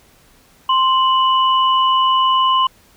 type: tone pair together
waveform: sine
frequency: 1046.5 / 2960 Hz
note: C6 / F#7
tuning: 0 / 0 cents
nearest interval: octave + tritone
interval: 1800 cents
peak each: -12 / -19 dBFS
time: 0.69-2.67 s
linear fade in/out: 5 ms
effects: pink hiss -51 dBFS RMS until 2.96 s